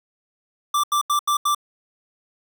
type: tone bursts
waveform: square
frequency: 1174.7 Hz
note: D6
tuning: in tune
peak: -18 dBFS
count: 5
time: 0.74-1.548 s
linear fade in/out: 5 ms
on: 96 ms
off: 82 ms
effects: none